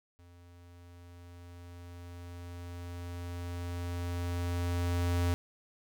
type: tone with level ramp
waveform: square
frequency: 87.31 Hz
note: F2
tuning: in tune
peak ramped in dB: -55 to -27 dBFS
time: 0.19-5.34 s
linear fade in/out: 0 ms
effects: none